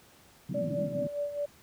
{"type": "band-pass noise", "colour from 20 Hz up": "pink", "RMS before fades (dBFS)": -35, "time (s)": [0.49, 1.07], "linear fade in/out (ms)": 2, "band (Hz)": [130, 300], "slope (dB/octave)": 48}
{"type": "tone with tremolo", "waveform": "sine", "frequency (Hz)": 580, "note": "D5", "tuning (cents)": -22, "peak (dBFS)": -28, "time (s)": [0.54, 1.46], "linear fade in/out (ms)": 10, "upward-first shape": "sine", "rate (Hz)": 4.8, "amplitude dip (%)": 65}
{"effects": ["pink hiss -58 dBFS RMS until 1.62 s", "high-pass 60 Hz 12 dB/octave"]}